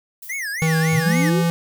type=noise with exponential decay; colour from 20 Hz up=violet; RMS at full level=-35 dBFS; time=0.22-1.01 s; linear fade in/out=5 ms; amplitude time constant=170 ms
type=tone with vibrato; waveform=square; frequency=1898 Hz; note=A#6; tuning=31 cents sharp; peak=-25 dBFS; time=0.29-1.3 s; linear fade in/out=10 ms; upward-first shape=sine; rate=3.6 Hz; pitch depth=270 cents each way
type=tone with pitch glide; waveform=square; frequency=160.6 to 168.58 Hz; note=E3 to E3; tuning=-45 to +39 cents; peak=-17 dBFS; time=0.62-1.5 s; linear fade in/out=0 ms; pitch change=+84 cents; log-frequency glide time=0.98-1.13 s
type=linear sweep; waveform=sine; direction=up; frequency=91.5 to 410 Hz; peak=-21 dBFS; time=0.91-1.44 s; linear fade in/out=50 ms
effects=none